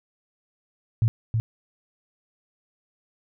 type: tone with echo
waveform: sine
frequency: 112.5 Hz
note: A2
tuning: 39 cents sharp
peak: -16 dBFS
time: 1.02-1.08 s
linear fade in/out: 0 ms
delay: 320 ms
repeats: 1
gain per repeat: -4 dB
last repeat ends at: 1.4 s
effects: none